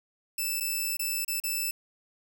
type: tone with dropouts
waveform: 5% pulse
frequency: 2637 Hz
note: E7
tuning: in tune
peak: -19 dBFS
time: 0.38-1.71 s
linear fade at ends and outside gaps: 5 ms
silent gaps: 0.601-0.606 / 0.97-0.993 / 1.248-1.279 / 1.401-1.437 s
effects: none